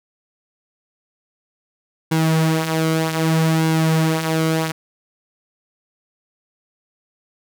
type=tone with flanger; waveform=sawtooth; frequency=160.5 Hz; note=E3; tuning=46 cents flat; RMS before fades=-18 dBFS; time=2.11-4.72 s; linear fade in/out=10 ms; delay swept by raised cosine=1.6 to 7.4 ms; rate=0.64 Hz; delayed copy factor=-0.55; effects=none